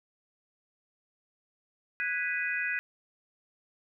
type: chord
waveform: sine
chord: G# minor seventh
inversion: third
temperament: equal with one note detuned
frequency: 1480 / 1649.7 / 1975.5 / 2489 Hz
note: F#6 / G#6 / B6 / D#7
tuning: 0 / -12 / 0 / 0 cents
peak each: -35 / -34 / -34 / -34 dBFS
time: 2-2.79 s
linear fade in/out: 0 ms
effects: none